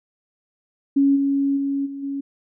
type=tone with level steps; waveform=sine; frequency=277.6 Hz; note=C#4; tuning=3 cents sharp; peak=-13 / -17 / -20 / -29 / -24 dBFS; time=0.96-2.21 s; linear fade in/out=10 ms; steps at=1.15 / 1.56 / 1.85 / 2.02 s; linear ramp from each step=20 ms; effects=none